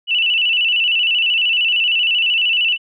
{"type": "tone with vibrato", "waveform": "sine", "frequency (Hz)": 2810, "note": "F7", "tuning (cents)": 10, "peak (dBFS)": -13, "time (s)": [0.07, 2.78], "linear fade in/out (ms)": 50, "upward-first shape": "square", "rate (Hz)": 13, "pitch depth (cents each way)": 79, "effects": []}